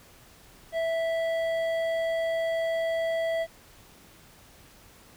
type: tone with hard clipping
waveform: sine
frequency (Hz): 658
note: E5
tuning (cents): -3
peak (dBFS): -27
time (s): 0.72-3.47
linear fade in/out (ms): 50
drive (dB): 9
effects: pink hiss -54 dBFS RMS until 5.16 s